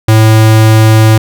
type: tone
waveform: square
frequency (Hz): 110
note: A2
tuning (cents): 0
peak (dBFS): -3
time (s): 0.08-1.18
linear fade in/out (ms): 5
effects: none